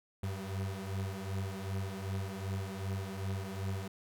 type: beating tone pair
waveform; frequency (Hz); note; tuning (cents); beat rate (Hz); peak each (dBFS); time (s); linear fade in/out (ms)
35% pulse; 95.3 / 97.9; G2 / G2; -48 / -2; 2.6; -37 / -37; 0.23-3.88; 5
effects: none

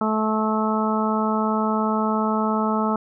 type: harmonic tone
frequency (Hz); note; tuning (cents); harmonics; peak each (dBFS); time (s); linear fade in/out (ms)
217.2; A3; -22; 1 / 2 / 3 / 4 / 5 / 6; -22 / -28 / -29 / -27 / -29 / -27; 0.01-2.96; 2
effects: none

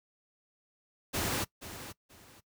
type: noise with echo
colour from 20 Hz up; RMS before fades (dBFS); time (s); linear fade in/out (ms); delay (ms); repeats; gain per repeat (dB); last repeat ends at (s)
pink; -32; 1.13-1.45; 20; 480; 2; -12; 2.41
effects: noise-tail reverb RT60 0.1 s tail -21 dB re dry + high-pass 60 Hz 12 dB/octave

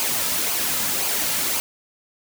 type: noise with flanger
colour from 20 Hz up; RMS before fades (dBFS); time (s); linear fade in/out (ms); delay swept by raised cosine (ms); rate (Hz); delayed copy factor
white; -23; 0-1.6; 0; 0.53 to 2.73; 1.9; -0.5
effects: none

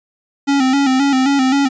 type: tone with vibrato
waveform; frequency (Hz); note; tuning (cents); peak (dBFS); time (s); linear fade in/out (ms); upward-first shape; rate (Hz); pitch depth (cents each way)
square; 269.9; C#4; -46; -12; 0.47-1.69; 20; square; 3.8; 63
effects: resampled to 16000 Hz

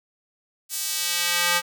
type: tone with high-pass filter sweep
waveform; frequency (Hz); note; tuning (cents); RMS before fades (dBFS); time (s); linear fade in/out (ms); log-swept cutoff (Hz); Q
square; 174.61; F3; 0; -24; 0.69-1.62; 50; 7600 to 1200; 0.74
effects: none

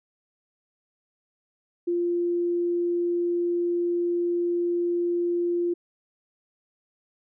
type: tone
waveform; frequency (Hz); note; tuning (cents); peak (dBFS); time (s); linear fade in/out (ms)
sine; 347.5; F4; -9; -22; 1.87-5.74; 10
effects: none

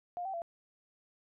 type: tone with pitch steps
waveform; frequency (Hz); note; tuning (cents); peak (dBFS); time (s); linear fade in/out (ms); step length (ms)
sine; 707 / 771 / 679; F5 / G5 / F5; +21 / -29 / -49; -35; 0.17-0.419; 0; 83
effects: none

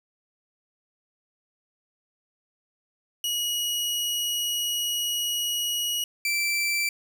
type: tone pair in turn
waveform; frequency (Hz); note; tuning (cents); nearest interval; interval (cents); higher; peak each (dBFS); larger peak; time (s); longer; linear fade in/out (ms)
sawtooth; 2905 / 2337; F#7 / D7; -32 / -9; major third; 377; first; -22 / -20; second; 3.24-6.04 / 6.25-6.89; first; 2
effects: none

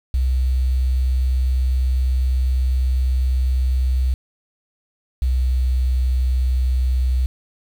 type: tone pair in turn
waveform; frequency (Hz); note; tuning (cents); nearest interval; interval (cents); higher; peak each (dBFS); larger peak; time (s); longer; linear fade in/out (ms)
sine; 64 / 63.48; C2 / B1; -38 / +48; unison; 14; first; -15; neither; 0.14-4.14 / 5.22-7.26; first; 0
effects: 7-bit

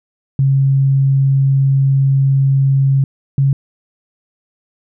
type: tone pair in turn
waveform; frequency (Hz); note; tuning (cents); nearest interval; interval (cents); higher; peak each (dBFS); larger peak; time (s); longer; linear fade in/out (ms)
sine; 136.2 / 137.31; C#3 / C#3; -30 / -16; unison; 14; second; -9; neither; 0.39-3.04 / 3.38-3.53; first; 2
effects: none

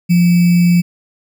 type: tone with sample-and-hold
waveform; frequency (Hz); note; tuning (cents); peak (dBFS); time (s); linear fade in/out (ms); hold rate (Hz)
sine; 174.61; F3; 0; -7; 0.09-0.82; 20; 2450
effects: none

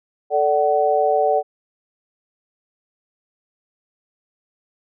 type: chord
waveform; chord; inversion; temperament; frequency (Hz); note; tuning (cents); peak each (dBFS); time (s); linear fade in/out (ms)
sine; D major; second; equal with one note detuned; 440 / 587.3 / 752.9; A4 / D5 / F#5; 0 / 0 / +30; -20 / -19 / -18; 0.3-1.43; 50
effects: none

